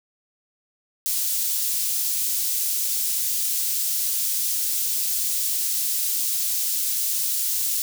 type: high-pass noise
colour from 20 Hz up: white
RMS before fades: -24 dBFS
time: 1.06-7.82 s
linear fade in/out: 0 ms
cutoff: 5100 Hz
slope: 12 dB/octave
effects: none